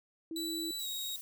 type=tone; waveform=sine; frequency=325.9 Hz; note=E4; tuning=20 cents flat; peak=-37 dBFS; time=0.31-0.71 s; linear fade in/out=2 ms
type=tone with pitch glide; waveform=sawtooth; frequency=3951 to 3790 Hz; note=B7 to A#7; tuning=0 to +28 cents; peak=-34 dBFS; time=0.36-1.16 s; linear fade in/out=2 ms; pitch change=-72 cents; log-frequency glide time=0.79-0.87 s
type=noise; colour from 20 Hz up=violet; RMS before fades=-45 dBFS; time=0.79-1.21 s; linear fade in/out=0 ms
effects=none